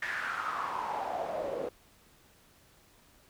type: noise with band-pass filter sweep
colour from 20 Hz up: pink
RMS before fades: -35 dBFS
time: 0.02-1.69 s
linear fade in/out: 5 ms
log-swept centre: 1800 to 470 Hz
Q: 5.6
effects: pink hiss -62 dBFS RMS until 3.29 s